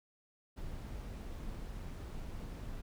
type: noise with amplitude modulation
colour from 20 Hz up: brown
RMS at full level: -42 dBFS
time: 0.56-2.82 s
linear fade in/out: 20 ms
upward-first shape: sine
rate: 187 Hz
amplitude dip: 30%
effects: none